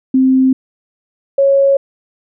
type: tone pair in turn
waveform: sine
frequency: 261.6 / 551.3 Hz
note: C4 / C#5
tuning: 0 / -10 cents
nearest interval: octave + minor second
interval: 1290 cents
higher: second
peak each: -7 dBFS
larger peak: neither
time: 0.14-0.53 / 1.38-1.77 s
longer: neither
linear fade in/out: 5 ms
effects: none